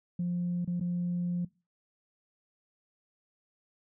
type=tone with dropouts; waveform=sine; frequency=175.8 Hz; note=F3; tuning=12 cents sharp; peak=-27 dBFS; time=0.19-1.45 s; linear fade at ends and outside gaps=5 ms; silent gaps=0.648-0.675 / 0.799-0.809 s; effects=noise-tail reverb RT60 0.3 s tail -23 dB re dry + tanh soft clip ceiling -25 dBFS